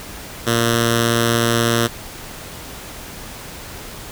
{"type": "tone with notch filter", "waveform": "5% pulse", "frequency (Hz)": 116.54, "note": "A#2", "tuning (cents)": 0, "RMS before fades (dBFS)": -17, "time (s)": [0.46, 1.88], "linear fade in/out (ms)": 20, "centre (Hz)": 840, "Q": 1.1, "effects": ["pink hiss -34 dBFS RMS until 4.11 s"]}